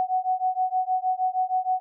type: beating tone pair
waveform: sine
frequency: 740 / 746.4 Hz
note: F#5 / F#5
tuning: 0 / +15 cents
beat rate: 6.4 Hz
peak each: -25 dBFS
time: 0-1.8 s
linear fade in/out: 0 ms
effects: none